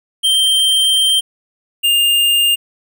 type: tone pair in turn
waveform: square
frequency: 3146 / 2810 Hz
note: G7 / F7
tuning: +6 / +10 cents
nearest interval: major second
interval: 196 cents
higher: first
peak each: -11 dBFS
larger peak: neither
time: 0.23-1.21 / 1.83-2.56 s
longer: first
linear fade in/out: 20 ms
effects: none

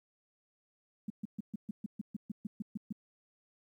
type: tone bursts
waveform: sine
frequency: 210 Hz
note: G#3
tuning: 19 cents sharp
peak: -34 dBFS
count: 13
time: 1.08-2.926 s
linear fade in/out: 5 ms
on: 22 ms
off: 130 ms
effects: 12-bit

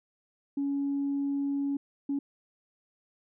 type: tone bursts at uneven times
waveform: sine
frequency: 280.3 Hz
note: C#4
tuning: 19 cents sharp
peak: -26 dBFS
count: 2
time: 0.57-1.77 / 2.09-2.19 s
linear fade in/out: 5 ms
effects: tanh soft clip ceiling -23 dBFS

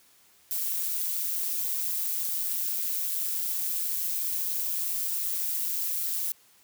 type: noise with amplitude modulation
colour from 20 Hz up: violet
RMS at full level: -27 dBFS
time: 0.51-6.32 s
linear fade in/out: 0 ms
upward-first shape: sine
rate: 174 Hz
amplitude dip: 60%
effects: white hiss -60 dBFS RMS until 6.63 s + high-pass 60 Hz 12 dB/octave

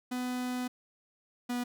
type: tone pair in turn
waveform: 45% pulse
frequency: 250 / 244.7 Hz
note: B3 / B3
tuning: +21 / -16 cents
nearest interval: unison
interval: 37 cents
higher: first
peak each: -32 / -31 dBFS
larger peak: second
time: 0.11-0.68 / 1.49-1.64 s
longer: first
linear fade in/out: 10 ms
effects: none

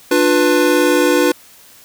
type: chord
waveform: square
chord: B diminished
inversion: first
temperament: just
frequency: 296.3 / 355.6 / 493.9 Hz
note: D4 / F4 / B4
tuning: +15 / +31 / 0 cents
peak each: -16 dBFS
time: 0.11-1.32 s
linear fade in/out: 5 ms
effects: white hiss -44 dBFS RMS until 1.84 s

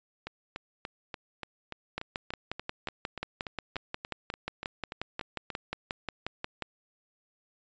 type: two click trains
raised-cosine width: 0.3 ms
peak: -17 / -21 dBFS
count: 27 / 19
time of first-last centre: 1.98-6.623 / 0.27-5.503 s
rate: 5.6 / 3.44 Hz
effects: resampled to 16000 Hz

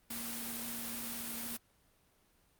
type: tone in noise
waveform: sine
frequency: 234 Hz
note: A#3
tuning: 7 cents sharp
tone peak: -46 dBFS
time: 0.1-1.57 s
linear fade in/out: 5 ms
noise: white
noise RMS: -41 dBFS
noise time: 0.1-1.57 s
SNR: -8 dB
effects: pink hiss -70 dBFS RMS until 2.59 s + Opus 32 kbps

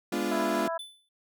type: chord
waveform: 35% pulse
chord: G# diminished seventh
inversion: none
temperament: equal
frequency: 207.7 / 246.9 / 293.7 / 349.2 Hz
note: G#3 / B3 / D4 / F4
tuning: 0 / 0 / 0 / 0 cents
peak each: -32 / -32 / -32 / -30 dBFS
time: 0.12-0.68 s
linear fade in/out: 5 ms
type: harmonic tone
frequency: 331.2 Hz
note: E4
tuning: 8 cents sharp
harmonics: 2 / 3 / 4 / 5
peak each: -31 / -34 / -38 / -41 dBFS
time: 0.31-0.78 s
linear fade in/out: 10 ms
type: tone with exponential decay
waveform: square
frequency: 3500 Hz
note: A7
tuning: 10 cents flat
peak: -36 dBFS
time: 0.79-1.09 s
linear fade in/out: 5 ms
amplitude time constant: 64 ms
effects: none

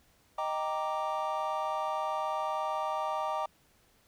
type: chord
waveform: triangle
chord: Eb major seventh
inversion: none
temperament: equal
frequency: 622.3 / 784 / 932.3 / 1174.7 Hz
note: Eb5 / G5 / Bb5 / D6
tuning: 0 / 0 / 0 / 0 cents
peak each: -34 dBFS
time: 0.38-3.46 s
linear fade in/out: 5 ms
effects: pink hiss -66 dBFS RMS until 4.07 s

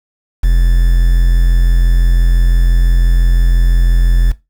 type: tone with quantisation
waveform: triangle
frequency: 42.94 Hz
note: F1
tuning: 29 cents flat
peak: -4 dBFS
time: 0.43-4.32 s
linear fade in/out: 10 ms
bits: 5
effects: noise-tail reverb RT60 0.2 s tail -17 dB re dry

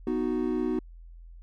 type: chord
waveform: triangle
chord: B major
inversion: none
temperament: equal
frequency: 246.9 / 311.1 / 370 Hz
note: B3 / D#4 / F#4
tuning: 0 / 0 / 0 cents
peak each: -28 dBFS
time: 0.07-0.79 s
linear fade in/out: 2 ms
effects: added 42 Hz sine -44 dBFS peak until 1.42 s

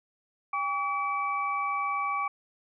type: tone cluster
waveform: sine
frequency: 802 / 1141 / 2306 Hz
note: G5 / C#6 / D7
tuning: +39 / +50 / -32 cents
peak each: -35 / -28 / -35 dBFS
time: 0.53-2.28 s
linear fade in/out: 5 ms
effects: none

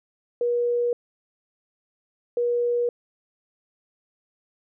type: tone pair in turn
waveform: sine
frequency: 480.3 / 480.3 Hz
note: B4 / B4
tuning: -48 / -48 cents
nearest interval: unison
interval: 0 cents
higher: neither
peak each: -20 dBFS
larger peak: neither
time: 0.41-0.93 / 2.37-2.89 s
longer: neither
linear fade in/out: 2 ms
effects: none

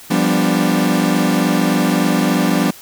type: chord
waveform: 40% pulse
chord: G dominant seventh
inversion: third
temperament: equal with one note detuned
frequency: 174.61 / 198.05 / 246.9 / 293.7 Hz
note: F3 / G3 / B3 / D4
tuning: 0 / +18 / 0 / 0 cents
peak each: -18 dBFS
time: 0.1-2.71 s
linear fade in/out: 10 ms
effects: white hiss -39 dBFS RMS until 2.81 s

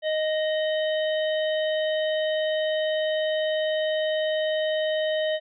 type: harmonic tone with a mistuned harmonic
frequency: 622.3 Hz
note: D#5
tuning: in tune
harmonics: 1 / 3 / 5 / 6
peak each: -23 / -33 / -34 / -38 dBFS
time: 0.02-5.4 s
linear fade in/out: 50 ms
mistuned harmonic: 5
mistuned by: -35 cents
effects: none

